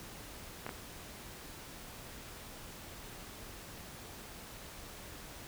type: clicks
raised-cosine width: 0.5 ms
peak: -24 dBFS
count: 2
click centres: 0.665 / 0.692 s
effects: pink hiss -49 dBFS RMS until 5.47 s